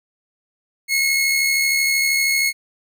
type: tone with amplitude modulation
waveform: sawtooth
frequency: 2174 Hz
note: C#7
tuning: 34 cents flat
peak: -11 dBFS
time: 0.88-2.53 s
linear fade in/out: 50 ms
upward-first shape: sine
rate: 72.9 Hz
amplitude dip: 35%
effects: none